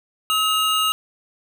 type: tone pair together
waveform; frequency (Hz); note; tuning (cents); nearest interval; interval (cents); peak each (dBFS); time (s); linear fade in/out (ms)
square; 1278 / 2828; D#6 / F7; +46 / +21; octave + major second; 1375; -21; 0.3-0.92; 0
effects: none